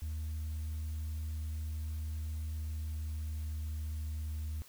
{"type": "tone with pitch glide", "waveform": "sine", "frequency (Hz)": [77.78, 77.02], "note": ["D#2", "D#2"], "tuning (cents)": [0, -17], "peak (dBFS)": -33, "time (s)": [0.02, 4.62], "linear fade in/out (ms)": 0, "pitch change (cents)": -17, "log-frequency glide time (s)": [2.56, 3.54], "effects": ["tanh soft clip ceiling -34 dBFS", "white hiss -58 dBFS RMS until 4.68 s"]}